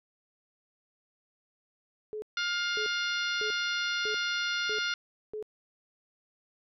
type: tone bursts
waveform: sine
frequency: 427.5 Hz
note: A4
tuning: 50 cents flat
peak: -34 dBFS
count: 6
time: 2.13-5.426 s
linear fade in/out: 0 ms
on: 91 ms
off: 550 ms
type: harmonic tone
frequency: 706 Hz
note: F5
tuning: 19 cents sharp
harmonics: 2 / 3 / 4 / 5 / 6 / 7 / 8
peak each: -31 / -38 / -37 / -37 / -39 / -43 / -44 dBFS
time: 2.37-4.94 s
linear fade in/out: 2 ms
effects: none